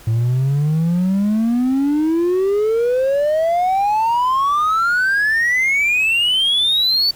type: exponential sweep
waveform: triangle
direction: up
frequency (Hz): 110 to 4554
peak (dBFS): -11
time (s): 0.07-7.11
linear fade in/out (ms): 5
effects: tanh soft clip ceiling -8 dBFS + pink hiss -43 dBFS RMS until 7.15 s